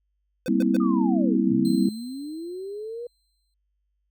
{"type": "tone bursts", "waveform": "square", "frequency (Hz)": 508, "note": "B4", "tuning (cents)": 49, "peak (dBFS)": -30, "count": 3, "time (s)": [0.46, 0.766], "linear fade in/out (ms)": 0, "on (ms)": 22, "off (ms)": 120}
{"type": "chord", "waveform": "sine", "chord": "C dominant seventh", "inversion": "second", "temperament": "just", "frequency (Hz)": [196.22, 235.5, 261.6, 327], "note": ["G3", "Bb3", "C4", "E4"], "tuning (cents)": [2, 18, 0, -14], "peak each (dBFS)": -24, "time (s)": [0.48, 1.89], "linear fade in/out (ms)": 5}
{"type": "linear two-way sweep", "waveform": "sine", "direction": "down then up", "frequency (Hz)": [1244.5, 120, 487], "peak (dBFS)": -31, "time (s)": [0.8, 3.07], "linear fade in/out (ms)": 5, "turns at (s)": 1.52}
{"type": "tone with exponential decay", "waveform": "sawtooth", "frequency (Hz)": 4111, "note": "C8", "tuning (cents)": -31, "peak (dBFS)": -34, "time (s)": [1.65, 3.54], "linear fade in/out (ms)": 1, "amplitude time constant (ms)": 410}
{"effects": ["added 50 Hz sine -70 dBFS peak until 4.1 s"]}